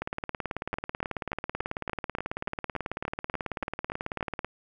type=two click trains; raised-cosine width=0.5 ms; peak=-16 / -16 dBFS; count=82 / 13; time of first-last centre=0.02-4.446 / 0.74-4.208 s; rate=18.3 / 3.46 Hz; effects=none